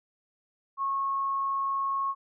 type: tone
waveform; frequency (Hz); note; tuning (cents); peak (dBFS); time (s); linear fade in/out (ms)
sine; 1094; C#6; -23; -26; 0.77-2.15; 50
effects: none